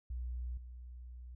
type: tone with level steps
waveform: sine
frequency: 61.2 Hz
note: B1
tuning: 15 cents flat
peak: -37 / -46 dBFS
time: 0.1-1.35 s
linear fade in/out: 5 ms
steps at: 0.57 s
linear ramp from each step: 5 ms
effects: none